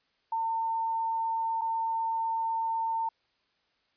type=tone with dropouts; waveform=sine; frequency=904 Hz; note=A5; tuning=47 cents sharp; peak=-27 dBFS; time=0.32-3.09 s; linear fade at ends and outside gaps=5 ms; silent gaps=1.612-1.616 s; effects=white hiss -72 dBFS RMS until 3.96 s + resampled to 11025 Hz